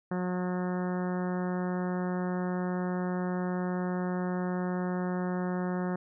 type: harmonic tone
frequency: 181 Hz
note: F#3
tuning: 38 cents flat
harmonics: 1 / 2 / 3 / 4 / 5 / 6 / 7 / 8 / 9 / 10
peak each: -30 / -36 / -40 / -42 / -44 / -46 / -47 / -48 / -49 / -50 dBFS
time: 0.11-5.96 s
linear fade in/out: 5 ms
effects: none